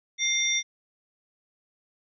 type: tone cluster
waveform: sine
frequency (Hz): 2110 / 3585 / 5730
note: C7 / A7 / F8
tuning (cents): +14 / +32 / +44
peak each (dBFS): -27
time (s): 0.18-0.63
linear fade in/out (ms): 50
effects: none